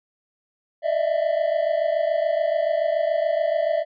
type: tone cluster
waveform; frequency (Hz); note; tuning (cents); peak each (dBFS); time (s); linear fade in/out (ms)
triangle; 596 / 643 / 670; D5 / E5 / E5; +25 / -43 / +28; -22; 0.82-3.85; 50
effects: resampled to 11025 Hz